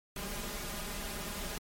pink noise with comb filter, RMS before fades -39 dBFS, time 0.16-1.58 s, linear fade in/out 2 ms, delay 4.9 ms, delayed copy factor +0.9, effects MP3 64 kbps

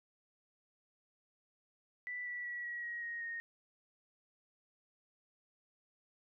sine tone with pitch steps, 1975.5 / 1955.1 / 1934.8 / 1914.8 / 1895 / 1875.4 / 1856 Hz, B6 / B6 / B6 / A#6 / A#6 / A#6 / A#6, 0 / -18 / -36 / +46 / +28 / +10 / -8 cents, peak -39 dBFS, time 2.07-3.4 s, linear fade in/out 0 ms, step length 190 ms, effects none

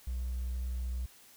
triangle tone with hard clipping, 62 Hz, B1, 7 cents sharp, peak -32 dBFS, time 0.07-1.06 s, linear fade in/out 5 ms, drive 2 dB, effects white hiss -58 dBFS RMS until 1.36 s

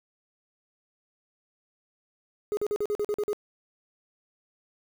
sine tone bursts, 415.9 Hz, G#4, 2 cents sharp, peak -22 dBFS, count 9, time 2.52-3.331 s, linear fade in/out 0 ms, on 51 ms, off 44 ms, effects tanh soft clip ceiling -24 dBFS + 8-bit

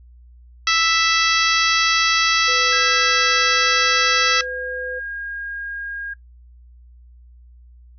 harmonic tone, 659.3 Hz, E5, in tune, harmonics 2 / 3 / 4 / 5 / 6 / 7 / 8 / 9, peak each -20 / -22 / -23 / -24 / -25 / -25 / -26 / -27 dBFS, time 0.67-4.41 s, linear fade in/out 2 ms
sine tone with pitch glide, 500 to 506.1 Hz, B4 to B4, +21 to +42 cents, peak -28 dBFS, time 2.47-5 s, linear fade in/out 20 ms, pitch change +21 cents, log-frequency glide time 3.27-4.61 s
sine tone, 1625 Hz, G#6, 38 cents flat, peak -26 dBFS, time 2.72-6.14 s, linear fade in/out 10 ms
effects noise-tail reverb RT60 0.1 s tail -17 dB re dry + added 60 Hz sine -43 dBFS peak until 7.98 s

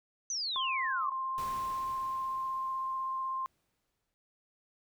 sine exponential sweep, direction down, 6240 to 1029 Hz, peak -32 dBFS, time 0.3-1.12 s, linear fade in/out 2 ms
sine tone with vibrato, 1054 Hz, C6, 12 cents sharp, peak -32 dBFS, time 0.56-3.46 s, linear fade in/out 0 ms, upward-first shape triangle, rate 16 Hz, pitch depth 9 cents each way
pink noise with exponential decay, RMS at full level -45 dBFS, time 1.38-4.14 s, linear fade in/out 0 ms, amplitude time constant 600 ms
effects none

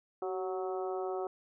harmonic tone with a mistuned harmonic, 185 Hz, F#3, in tune, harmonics 2 / 3 / 4 / 5 / 6 / 7, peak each -35 / -42 / -39 / -50 / -49 / -47 dBFS, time 0.22-1.27 s, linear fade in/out 2 ms, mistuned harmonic 2, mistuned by +33 cents, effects none

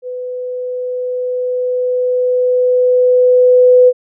sine tone with level ramp, 500 Hz, B4, 21 cents sharp, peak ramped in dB -21 to -3 dBFS, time 0.02-3.93 s, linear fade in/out 50 ms, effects none

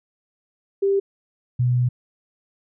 sine tone pair in turn, 394.6 / 123.72 Hz, G4 / B2, +11 / +3 cents, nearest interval octave + minor sixth, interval 2008 cents, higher first, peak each -16 dBFS, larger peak neither, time 0.82-1 / 1.59-1.89 s, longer second, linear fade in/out 10 ms, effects none

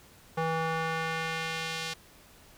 square tone with band-pass filter sweep, 162.4 Hz, E3, 26 cents flat, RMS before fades -32 dBFS, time 0.37-1.94 s, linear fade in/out 10 ms, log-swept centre 860 to 4000 Hz, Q 0.95, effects pink hiss -56 dBFS RMS until 2.57 s

